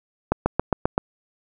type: accelerating click train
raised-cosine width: 1 ms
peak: -4 dBFS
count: 6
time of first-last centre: 0.32-0.979 s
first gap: 140 ms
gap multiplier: 0.97
effects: none